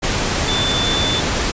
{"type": "tone in noise", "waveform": "sine", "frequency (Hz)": 3520, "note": "A7", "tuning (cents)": 0, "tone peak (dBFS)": -19, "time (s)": [0.47, 1.21], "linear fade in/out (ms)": 20, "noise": "pink", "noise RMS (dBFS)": -19, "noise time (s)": [0.02, 1.52], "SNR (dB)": -3, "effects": ["resampled to 16000 Hz"]}